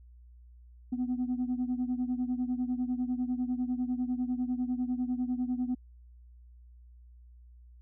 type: beating tone pair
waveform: sine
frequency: 246.9 / 256.9 Hz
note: B3 / C4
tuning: 0 / -32 cents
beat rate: 10 Hz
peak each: -29 / -32 dBFS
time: 0.92-5.75 s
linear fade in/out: 10 ms
effects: tanh soft clip ceiling -25 dBFS + added 60 Hz sine -51 dBFS peak until 7.81 s